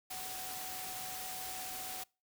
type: tone in noise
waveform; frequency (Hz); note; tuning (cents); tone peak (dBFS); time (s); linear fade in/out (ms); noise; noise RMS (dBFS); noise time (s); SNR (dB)
sine; 748; F#5; +19; -47; 0.1-2.04; 10; white; -43; 0.1-2.04; -7
effects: noise-tail reverb RT60 0.3 s tail -25 dB re dry